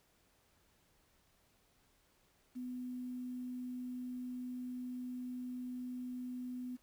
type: tone with quantisation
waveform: sine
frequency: 250 Hz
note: B3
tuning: 21 cents sharp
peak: -40 dBFS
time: 2.55-6.77 s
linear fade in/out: 20 ms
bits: 11
effects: pink hiss -72 dBFS RMS until 6.82 s